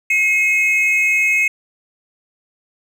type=tone pair together; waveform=triangle; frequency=2158 / 2547 Hz; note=C#7 / D#7; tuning=-47 / +40 cents; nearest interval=minor third; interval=287 cents; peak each=-14 dBFS; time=0.1-1.48 s; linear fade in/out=5 ms; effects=none